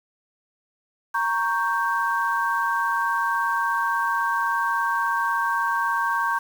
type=chord; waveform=sine; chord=G diminished; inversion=first; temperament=equal; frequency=932.3 / 1108.7 / 1568 Hz; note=Bb5 / Db6 / G6; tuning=0 / 0 / 0 cents; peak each=-25 dBFS; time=1.14-6.39 s; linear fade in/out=10 ms; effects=7-bit